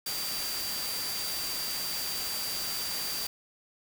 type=tone in noise; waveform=sine; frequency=4699 Hz; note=D8; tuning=in tune; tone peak=-35 dBFS; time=0.06-3.27 s; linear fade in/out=5 ms; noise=white; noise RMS=-35 dBFS; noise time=0.06-3.27 s; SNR=-3 dB; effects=none